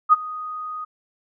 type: tone with ADSR envelope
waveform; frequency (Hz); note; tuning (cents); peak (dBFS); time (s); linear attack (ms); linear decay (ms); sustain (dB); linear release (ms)
sine; 1244.5; D#6; 0; -7; 0.09-0.85; 37; 24; -21; 12
effects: none